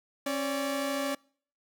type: tone pair together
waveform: sawtooth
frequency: 272 / 577 Hz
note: C#4 / D5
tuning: -33 / -31 cents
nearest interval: octave + minor second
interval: 1302 cents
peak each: -28 dBFS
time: 0.26-1.15 s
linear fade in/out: 5 ms
effects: noise-tail reverb RT60 0.5 s tail -26 dB re dry